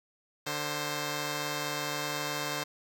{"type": "tone pair together", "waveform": "5% pulse", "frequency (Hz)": [148, 527.4], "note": ["D3", "C5"], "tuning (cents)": [14, 14], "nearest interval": "octave + minor seventh", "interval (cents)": 2200, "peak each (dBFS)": -23, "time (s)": [0.46, 2.64], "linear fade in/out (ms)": 10, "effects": []}